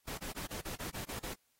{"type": "noise bursts", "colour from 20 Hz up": "pink", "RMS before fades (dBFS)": -42, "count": 9, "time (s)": [0.07, 1.34], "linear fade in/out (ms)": 10, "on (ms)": 110, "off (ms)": 35, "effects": ["white hiss -75 dBFS RMS until 1.59 s", "AAC 48 kbps"]}